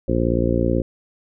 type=harmonic tone; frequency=58.27 Hz; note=A#1; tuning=in tune; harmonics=1 / 2 / 3 / 4 / 5 / 6 / 7 / 8 / 9; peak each=-24 / -24 / -27 / -24 / -25 / -24 / -29 / -30 / -25 dBFS; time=0.08-0.82 s; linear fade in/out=5 ms; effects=none